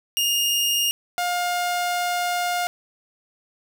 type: tone pair in turn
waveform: sawtooth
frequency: 2836 / 709 Hz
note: F7 / F5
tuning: +26 / +26 cents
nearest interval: 2 octaves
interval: 2400 cents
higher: first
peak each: -16 / -18 dBFS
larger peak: first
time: 0.17-0.91 / 1.18-2.67 s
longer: second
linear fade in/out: 0 ms
effects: none